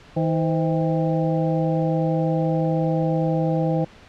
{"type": "harmonic tone with a mistuned harmonic", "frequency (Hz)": 159.9, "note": "D#3", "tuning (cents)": 48, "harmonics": [1, 2, 3, 4, 5], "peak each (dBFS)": [-21, -26, -25, -30, -30], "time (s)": [0.16, 3.85], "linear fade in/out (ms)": 10, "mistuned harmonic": 3, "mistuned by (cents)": 110, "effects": ["pink hiss -47 dBFS RMS until 4.08 s", "low-pass 4000 Hz 12 dB/octave"]}